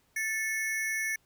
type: ring-modulated tone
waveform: square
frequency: 1975.5 Hz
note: B6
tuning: in tune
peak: -27 dBFS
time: 0.16-1.16 s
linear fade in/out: 5 ms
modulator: 215 Hz
effects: pink hiss -69 dBFS RMS until 1.25 s